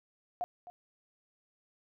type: tone with echo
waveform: sine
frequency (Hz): 713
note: F5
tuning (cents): +36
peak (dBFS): -31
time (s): 0.41-0.44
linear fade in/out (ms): 0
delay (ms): 260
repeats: 1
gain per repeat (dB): -14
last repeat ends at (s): 0.7
effects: none